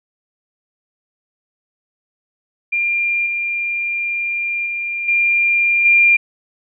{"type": "tone with level steps", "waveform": "sine", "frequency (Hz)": 2394, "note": "D7", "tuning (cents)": 33, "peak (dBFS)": [-15, -18, -20, -12, -8], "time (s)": [2.72, 6.17], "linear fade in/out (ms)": 10, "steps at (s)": [3.26, 4.66, 5.08, 5.85], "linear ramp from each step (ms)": 5, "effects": []}